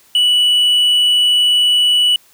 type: tone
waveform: triangle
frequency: 2953 Hz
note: F#7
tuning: 4 cents flat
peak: -8 dBFS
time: 0.15-2.16 s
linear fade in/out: 2 ms
effects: white hiss -50 dBFS RMS until 2.33 s